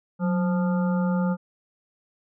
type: harmonic tone with a mistuned harmonic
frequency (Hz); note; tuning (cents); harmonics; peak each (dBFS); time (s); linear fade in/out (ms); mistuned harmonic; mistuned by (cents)
174.61; F3; 0; 1 / 3 / 5 / 7 / 8; -21 / -31 / -35 / -38 / -39; 0.19-1.37; 50; 1; +80
effects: none